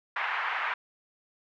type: band-pass noise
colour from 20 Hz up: pink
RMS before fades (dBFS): -31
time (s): 0.16-0.74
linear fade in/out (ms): 5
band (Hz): 930 to 2300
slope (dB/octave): 24
effects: none